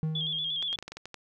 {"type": "tone with exponential decay", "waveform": "triangle", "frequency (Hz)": 157.3, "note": "D#3", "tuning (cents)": 19, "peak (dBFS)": -23, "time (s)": [0.03, 0.77], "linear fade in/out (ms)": 0, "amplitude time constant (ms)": 160}
{"type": "tone with vibrato", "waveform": "sine", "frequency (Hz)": 3334, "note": "G#7", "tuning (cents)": 6, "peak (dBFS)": -29, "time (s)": [0.15, 0.76], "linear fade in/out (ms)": 5, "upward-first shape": "square", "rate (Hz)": 8.5, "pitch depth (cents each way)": 52}
{"type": "clicks", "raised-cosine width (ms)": 0.2, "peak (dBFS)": -23, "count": 9, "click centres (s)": [0.626, 0.729, 0.788, 0.826, 0.88, 0.92, 0.97, 1.056, 1.143]}
{"effects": []}